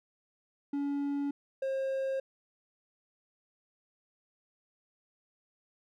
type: tone pair in turn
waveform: triangle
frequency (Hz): 283.5 / 535.2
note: C#4 / C5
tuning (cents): +39 / +39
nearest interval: major seventh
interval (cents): 1100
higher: second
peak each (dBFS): -28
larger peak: neither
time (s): 0.73-1.31 / 1.62-2.2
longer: neither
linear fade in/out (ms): 5
effects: none